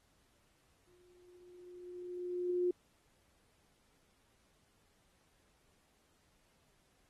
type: tone with exponential growth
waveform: sine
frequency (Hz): 357.1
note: F4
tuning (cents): +39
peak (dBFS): -28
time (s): 0.87-2.71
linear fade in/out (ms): 5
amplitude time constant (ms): 400
effects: pink hiss -73 dBFS RMS until 7.09 s + AAC 32 kbps